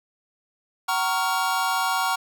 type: chord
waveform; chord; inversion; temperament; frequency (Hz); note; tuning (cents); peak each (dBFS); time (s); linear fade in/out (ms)
square; Gb major seventh; none; equal with one note detuned; 757.7 / 932.3 / 1108.7 / 1396.9; Gb5 / Bb5 / Db6 / F6; +41 / 0 / 0 / 0; -28; 0.88-2.16; 10
effects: none